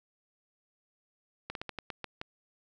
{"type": "slowing click train", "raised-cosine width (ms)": 0.3, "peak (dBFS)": -21, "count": 8, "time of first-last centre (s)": [1.5, 2.214], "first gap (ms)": 52, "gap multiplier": 1.22, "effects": []}